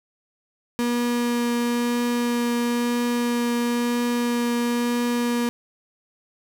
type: tone with vibrato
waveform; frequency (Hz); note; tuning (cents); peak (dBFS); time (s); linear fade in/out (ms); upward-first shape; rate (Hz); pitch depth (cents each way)
35% pulse; 239.5; A#3; +47; -19; 0.79-5.49; 0; triangle; 1; 9
effects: none